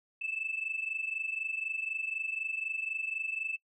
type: tone pair together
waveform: sine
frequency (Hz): 2613 / 2637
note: E7 / E7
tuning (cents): -16 / 0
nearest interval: unison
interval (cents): 16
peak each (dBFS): -36 / -34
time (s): 0.21-3.57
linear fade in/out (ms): 10
effects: noise-tail reverb RT60 0.1 s tail -24 dB re dry + tanh soft clip ceiling -25 dBFS